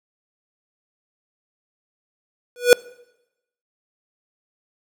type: tone with exponential growth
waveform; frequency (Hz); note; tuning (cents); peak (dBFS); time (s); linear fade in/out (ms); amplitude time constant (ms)
square; 488.1; B4; -20; -5; 2.56-2.73; 1; 35
effects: noise-tail reverb RT60 0.9 s tail -23 dB re dry